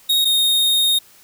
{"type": "tone pair in turn", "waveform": "45% pulse", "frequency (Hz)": [3754, 3709], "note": ["A#7", "A#7"], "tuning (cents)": [11, -9], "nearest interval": "unison", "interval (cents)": 20, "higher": "first", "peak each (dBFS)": -14, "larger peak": "neither", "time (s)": [[0.09, 0.25], [0.25, 0.99]], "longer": "second", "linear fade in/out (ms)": 10, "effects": ["white hiss -49 dBFS RMS until 1.23 s"]}